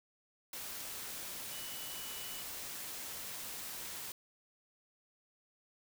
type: tone in noise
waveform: sine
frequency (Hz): 2957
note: F#7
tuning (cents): -2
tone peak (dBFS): -50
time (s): 1.52-2.42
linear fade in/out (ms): 2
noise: white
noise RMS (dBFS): -44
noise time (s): 0.53-4.12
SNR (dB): -9
effects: none